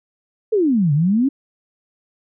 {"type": "exponential two-way sweep", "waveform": "sine", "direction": "down then up", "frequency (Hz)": [461, 138.59, 286.2], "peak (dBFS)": -13, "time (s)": [0.52, 1.29], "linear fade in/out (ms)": 10, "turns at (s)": 0.93, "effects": []}